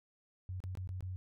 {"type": "tone with dropouts", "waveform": "sine", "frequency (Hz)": 92.5, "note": "F#2", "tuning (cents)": 0, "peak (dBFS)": -38, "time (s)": [0.49, 1.16], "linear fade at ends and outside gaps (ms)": 0, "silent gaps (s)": [[0.603, 0.639], [0.752, 0.773], [0.874, 0.891], [1.007, 1.025]], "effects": []}